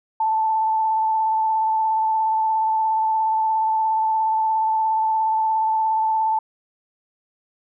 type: tone with vibrato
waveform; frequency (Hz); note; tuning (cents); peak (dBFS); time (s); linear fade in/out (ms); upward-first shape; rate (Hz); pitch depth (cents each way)
sine; 880; A5; 0; -17; 0.2-6.39; 5; square; 17; 13
effects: none